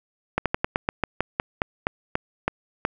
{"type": "slowing click train", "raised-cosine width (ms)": 0.5, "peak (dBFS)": -6, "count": 14, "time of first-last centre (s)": [0.38, 2.851], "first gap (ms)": 77, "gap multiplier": 1.14, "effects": []}